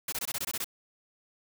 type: noise bursts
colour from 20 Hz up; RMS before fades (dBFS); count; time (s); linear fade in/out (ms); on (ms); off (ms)
white; -33; 9; 0.08-0.644; 5; 44; 21
effects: none